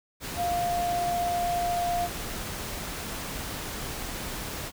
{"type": "tone in noise", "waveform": "sine", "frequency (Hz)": 700, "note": "F5", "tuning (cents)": 4, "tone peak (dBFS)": -25, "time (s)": [0.36, 2.09], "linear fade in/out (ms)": 50, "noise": "pink", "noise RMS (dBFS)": -35, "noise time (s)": [0.2, 4.72], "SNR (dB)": 7, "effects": []}